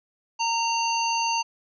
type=harmonic tone with a mistuned harmonic; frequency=922 Hz; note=A#5; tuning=19 cents flat; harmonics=1 / 3 / 5 / 7; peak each=-24 / -29 / -31 / -32 dBFS; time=0.39-1.43 s; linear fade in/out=20 ms; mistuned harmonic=7; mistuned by=-67 cents; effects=none